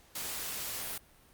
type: noise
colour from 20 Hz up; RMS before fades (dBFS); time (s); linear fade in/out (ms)
white; -38; 0.15-0.98; 5
effects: pink hiss -61 dBFS RMS until 1.33 s + Opus 48 kbps